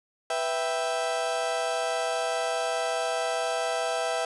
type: chord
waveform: 35% pulse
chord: E minor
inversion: second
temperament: equal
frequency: 493.9 / 659.3 / 784 Hz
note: B4 / E5 / G5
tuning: 0 / 0 / 0 cents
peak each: -31 / -27 / -30 dBFS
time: 0.3-4.25 s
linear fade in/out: 2 ms
effects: resampled to 24000 Hz + 10-bit